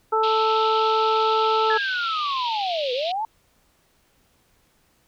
harmonic tone, 440 Hz, A4, in tune, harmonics 1 / 2 / 3, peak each -22 / -22 / -22 dBFS, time 0.12-1.78 s, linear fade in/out 10 ms
white band-pass noise, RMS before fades -32 dBFS, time 0.23-3.12 s, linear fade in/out 5 ms, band 2600 to 4100 Hz, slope 48 dB/octave
sine linear two-way sweep, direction down then up, 1730 to 481 to 909 Hz, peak -23 dBFS, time 1.7-3.25 s, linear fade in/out 2 ms, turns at 2.93 s
effects pink hiss -63 dBFS RMS until 5.07 s

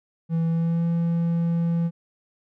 triangle tone with pitch glide, 164.81 to 168.47 Hz, E3 to E3, 0 to +38 cents, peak -18 dBFS, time 0.29-1.91 s, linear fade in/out 50 ms, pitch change +38 cents, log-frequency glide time 0.48-0.85 s, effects none

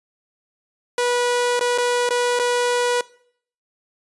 sawtooth tone with dropouts, 487.6 Hz, B4, 22 cents flat, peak -14 dBFS, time 0.98-3.01 s, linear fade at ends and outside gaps 2 ms, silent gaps 1.594-1.609 / 1.778-1.783 / 2.091-2.106 / 2.391-2.396 s, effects noise-tail reverb RT60 0.6 s tail -21 dB re dry + resampled to 24000 Hz

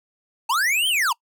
square linear two-way sweep, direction up then down, 847 to 3200 to 847 Hz, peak -19 dBFS, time 0.49-1.13 s, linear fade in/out 10 ms, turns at 0.88 s, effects noise-tail reverb RT60 0.1 s tail -26 dB re dry

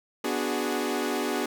sawtooth chord, G# half-diminished seventh, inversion first, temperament equal with one note detuned, 246.9 / 293.7 / 367.9 / 415.3 Hz, B3 / D4 / F#4 / G#4, 0 / 0 / -10 / 0 cents, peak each -28 dBFS, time 0.24-1.46 s, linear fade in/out 5 ms, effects none

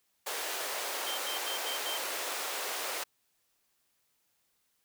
pink high-pass noise, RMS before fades -36 dBFS, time 0.26-3.04 s, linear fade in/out 10 ms, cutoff 450 Hz, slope 24 dB/octave
sine tone bursts, 3136 Hz, G7, in tune, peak -36 dBFS, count 5, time 1.06-1.976 s, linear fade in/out 10 ms, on 120 ms, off 79 ms
effects white hiss -75 dBFS RMS until 4.84 s

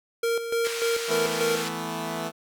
square tone with tremolo, 463.8 Hz, A#4, 9 cents flat, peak -23 dBFS, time 0.23-1.64 s, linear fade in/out 5 ms, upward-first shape square, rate 3.4 Hz, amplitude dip 60%
pink band-pass noise, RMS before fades -34 dBFS, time 0.64-1.69 s, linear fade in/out 10 ms, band 1600 to 8400 Hz, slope 12 dB/octave
10% pulse chord, E suspended fourth, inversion none, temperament equal, 164.81 / 220 / 246.9 Hz, E3 / A3 / B3, 0 / 0 / 0 cents, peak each -24 / -25 / -27 dBFS, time 1.07-2.32 s, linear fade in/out 50 ms
effects none

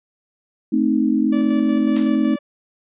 sine chord, A diminished, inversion none, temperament equal, 220 / 261.6 / 311.1 Hz, A3 / C4 / Eb4, 0 / 0 / 0 cents, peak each -19 dBFS, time 0.72-2.36 s, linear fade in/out 10 ms
sawtooth tone with tremolo, 580 Hz, D5, 22 cents flat, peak -25 dBFS, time 1.32-2.39 s, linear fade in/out 10 ms, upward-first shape square, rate 5.4 Hz, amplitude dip 40%
white noise with exponential decay, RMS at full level -28 dBFS, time 1.96-2.24 s, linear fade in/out 1 ms, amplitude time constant 60 ms
effects resampled to 8000 Hz

